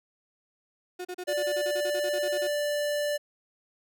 35% pulse tone bursts, 361.2 Hz, F#4, 42 cents flat, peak -32 dBFS, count 16, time 0.99-2.475 s, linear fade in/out 10 ms, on 60 ms, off 35 ms
square tone, 587.3 Hz, D5, in tune, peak -27 dBFS, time 1.27-3.18 s, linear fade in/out 20 ms
effects none

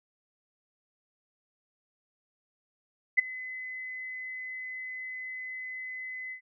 sine tone with ADSR envelope, 2026 Hz, B6, 44 cents sharp, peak -15 dBFS, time 3.17-6.41 s, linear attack 20 ms, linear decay 11 ms, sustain -21 dB, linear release 92 ms, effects none

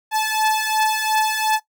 sawtooth beating tone pair, 866 / 868.8 Hz, A5 / A5, -28 / -22 cents, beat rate 2.8 Hz, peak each -18 / -16 dBFS, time 0.11-1.6 s, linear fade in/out 50 ms, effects noise-tail reverb RT60 0.1 s tail -17 dB re dry

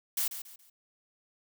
blue noise with echo, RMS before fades -30 dBFS, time 0.17-0.28 s, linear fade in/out 5 ms, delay 140 ms, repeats 3, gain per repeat -10 dB, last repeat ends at 0.7 s, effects none

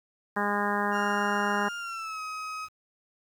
harmonic tone, 204.6 Hz, G#3, 26 cents flat, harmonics 1 / 2 / 3 / 4 / 5 / 6 / 7 / 8 / 9, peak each -32 / -34 / -37 / -32 / -32 / -35 / -37 / -33 / -37 dBFS, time 0.36-1.69 s, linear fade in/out 10 ms
35% pulse tone with pitch glide, 1405 to 1266.3 Hz, F6 to D#6, +10 to +30 cents, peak -32 dBFS, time 0.91-2.69 s, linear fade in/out 50 ms, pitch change -180 cents, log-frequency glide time 1.78-2.21 s
effects low-pass 7000 Hz 12 dB/octave + 9-bit

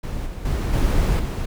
brown noise with level steps, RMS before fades -27 / -31 / -22 / -18 / -24 dBFS, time 0.03-1.46 s, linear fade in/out 10 ms, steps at 0.26 / 0.45 / 0.73 / 1.19 s, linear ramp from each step 5 ms, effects none

